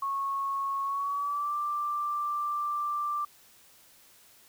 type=tone with pitch glide; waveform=sine; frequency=1100 to 1179 Hz; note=C#6 to D6; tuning=-14 to +6 cents; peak=-28 dBFS; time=0.02-3.25 s; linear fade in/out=5 ms; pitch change=+120 cents; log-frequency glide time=0.83-1.55 s; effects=white hiss -58 dBFS RMS until 4.48 s